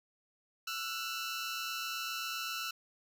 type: tone pair together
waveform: 15% pulse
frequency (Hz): 1336.3 / 1464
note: E6 / F#6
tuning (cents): +23 / -19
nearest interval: major second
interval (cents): 158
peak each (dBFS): -31 / -35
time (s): 0.67-2.71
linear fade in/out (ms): 5
effects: none